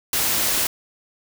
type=noise; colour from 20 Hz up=white; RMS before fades=-21 dBFS; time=0.13-0.67 s; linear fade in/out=2 ms; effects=none